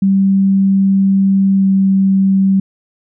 sine tone with pitch glide, 194.4 to 193.17 Hz, G3 to G3, -14 to -25 cents, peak -8 dBFS, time 0.02-2.6 s, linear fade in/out 5 ms, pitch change -11 cents, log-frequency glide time 1.58-1.63 s, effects none

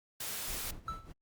white noise, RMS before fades -39 dBFS, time 0.2-0.71 s, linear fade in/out 5 ms
brown noise with tremolo, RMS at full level -43 dBFS, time 0.47-1.13 s, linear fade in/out 20 ms, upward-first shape sine, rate 4.9 Hz, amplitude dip 75%
triangle tone with exponential decay, 1321 Hz, E6, 3 cents sharp, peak -31 dBFS, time 0.88-1.12 s, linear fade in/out 2 ms, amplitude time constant 52 ms
effects Opus 48 kbps

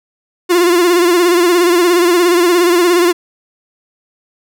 45% pulse tone with vibrato, 350.3 Hz, F4, 5 cents sharp, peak -8 dBFS, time 0.49-3.13 s, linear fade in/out 20 ms, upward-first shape sine, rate 17 Hz, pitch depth 65 cents each way, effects none

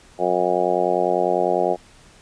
harmonic tone, 90 Hz, F#2, 47 cents flat, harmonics 2 / 3 / 4 / 5 / 6 / 7 / 8 / 9, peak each -32 / -33 / -24 / -25 / -25 / -23 / -24 / -26 dBFS, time 0.18-1.77 s, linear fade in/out 50 ms, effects pink hiss -50 dBFS RMS until 2.21 s + resampled to 22050 Hz

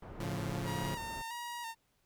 pink low-pass noise, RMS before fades -47 dBFS, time 0.02-1.22 s, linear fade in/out 5 ms, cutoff 1100 Hz, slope 12 dB/octave
sawtooth chord, A augmented, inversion none, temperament equal with one note detuned, 110 / 140.53 / 174.61 Hz, A2 / C#3 / E#3, 0 / +24 / 0 cents, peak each -36 dBFS, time 0.2-0.95 s, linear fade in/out 5 ms
sawtooth tone with vibrato, 932.3 Hz, A#5, in tune, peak -36 dBFS, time 0.64-1.75 s, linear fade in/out 50 ms, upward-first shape square, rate 1.5 Hz, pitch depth 41 cents each way
effects pink hiss -75 dBFS RMS until 2.05 s

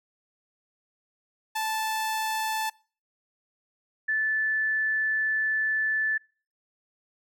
sawtooth / sine tone pair in turn, 877 / 1747.9 Hz, A5 / A6, -6 / -12 cents, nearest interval octave, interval 1194 cents, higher second, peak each -23 dBFS, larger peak neither, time 1.55-2.7 / 4.08-6.18 s, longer second, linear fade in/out 10 ms, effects noise-tail reverb RT60 0.4 s tail -24 dB re dry

